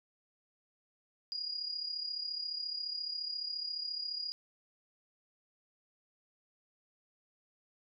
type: tone with amplitude modulation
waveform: sine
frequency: 4868 Hz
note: D#8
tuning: 39 cents flat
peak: -33 dBFS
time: 1.32-4.32 s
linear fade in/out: 0 ms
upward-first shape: sine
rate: 34.4 Hz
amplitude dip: 65%
effects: none